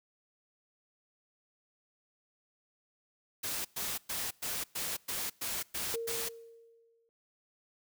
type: noise bursts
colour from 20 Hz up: white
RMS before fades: -36 dBFS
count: 9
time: 3.43-6.29 s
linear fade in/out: 10 ms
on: 220 ms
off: 110 ms
type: tone with exponential decay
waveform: sine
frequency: 460.4 Hz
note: A#4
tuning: 22 cents flat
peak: -32 dBFS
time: 5.94-7.09 s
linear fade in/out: 0 ms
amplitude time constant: 250 ms
effects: noise-tail reverb RT60 0.9 s tail -26 dB re dry